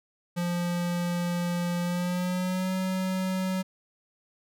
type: tone with pitch glide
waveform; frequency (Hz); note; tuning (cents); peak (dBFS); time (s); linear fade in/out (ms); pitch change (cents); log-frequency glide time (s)
square; 174.61 to 187.14; F3 to F#3; 0 to +20; -27; 0.36-3.63; 20; +120; 1.81-2.73
effects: none